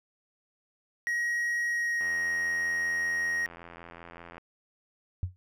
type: tone with pitch glide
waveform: triangle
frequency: 1895 to 1879.7 Hz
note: A#6 to A#6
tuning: +28 to +14 cents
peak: -25 dBFS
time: 1.07-3.46 s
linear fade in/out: 0 ms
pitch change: -14 cents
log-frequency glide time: 1.67-2.02 s
type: click train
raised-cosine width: 0.5 ms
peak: -30 dBFS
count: 203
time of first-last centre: 2.01-4.381 s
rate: 85.2 Hz
type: tone with exponential decay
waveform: sine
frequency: 91 Hz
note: F#2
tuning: 28 cents flat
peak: -23 dBFS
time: 5.23-5.36 s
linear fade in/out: 0 ms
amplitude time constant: 27 ms
effects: none